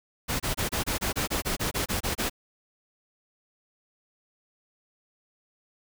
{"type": "noise bursts", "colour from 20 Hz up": "pink", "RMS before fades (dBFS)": -28, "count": 14, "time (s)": [0.28, 2.298], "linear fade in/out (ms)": 20, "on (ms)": 120, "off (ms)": 26, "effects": []}